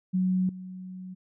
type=tone with level steps; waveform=sine; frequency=185 Hz; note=F#3; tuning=in tune; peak=-22 / -37 dBFS; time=0.13-1.15 s; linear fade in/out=20 ms; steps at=0.49 s; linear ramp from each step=2 ms; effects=none